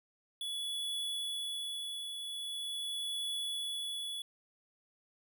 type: tone with tremolo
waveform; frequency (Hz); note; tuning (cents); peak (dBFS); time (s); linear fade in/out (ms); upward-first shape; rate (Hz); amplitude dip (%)
square; 3411; G#7; +46; -35; 0.41-4.22; 2; triangle; 0.43; 45
effects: none